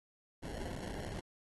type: noise with sample-and-hold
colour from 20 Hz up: pink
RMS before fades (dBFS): -42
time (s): 0.42-1.21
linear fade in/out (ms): 20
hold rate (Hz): 1225
effects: AAC 32 kbps